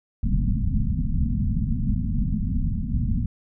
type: low-pass noise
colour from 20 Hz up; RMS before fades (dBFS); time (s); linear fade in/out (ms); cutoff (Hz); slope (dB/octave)
pink; -23; 0.23-3.26; 2; 250; 96
effects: none